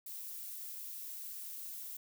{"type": "noise", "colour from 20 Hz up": "violet", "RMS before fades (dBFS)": -45, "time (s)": [0.06, 1.97], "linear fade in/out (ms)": 5, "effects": []}